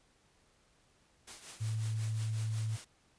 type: noise with tremolo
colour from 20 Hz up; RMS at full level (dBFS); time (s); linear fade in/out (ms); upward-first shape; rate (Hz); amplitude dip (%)
white; -46; 1.27-2.85; 10; triangle; 5.5; 70
type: tone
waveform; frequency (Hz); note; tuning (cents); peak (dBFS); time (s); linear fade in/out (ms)
sine; 110; A2; 0; -32; 1.6-2.77; 20
effects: pink hiss -69 dBFS RMS until 3.18 s + resampled to 22050 Hz